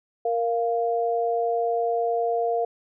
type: tone pair together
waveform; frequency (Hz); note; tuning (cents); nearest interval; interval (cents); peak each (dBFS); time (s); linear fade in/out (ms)
sine; 466.2 / 695.7; A#4 / F5; 0 / -7; perfect fifth; 693; -24; 0.25-2.65; 5
effects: none